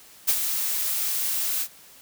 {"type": "noise with ADSR envelope", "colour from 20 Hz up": "blue", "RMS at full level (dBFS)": -19, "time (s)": [0.27, 1.68], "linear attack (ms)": 20, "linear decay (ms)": 56, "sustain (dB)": -7, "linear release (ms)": 63, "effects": ["white hiss -50 dBFS RMS until 2.01 s"]}